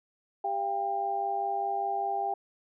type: tone cluster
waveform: sine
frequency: 395.7 / 689 / 794 Hz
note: G4 / F5 / G5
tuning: +16 / -24 / +22 cents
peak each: -37 / -34 / -29 dBFS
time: 0.44-2.34 s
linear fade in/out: 5 ms
effects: none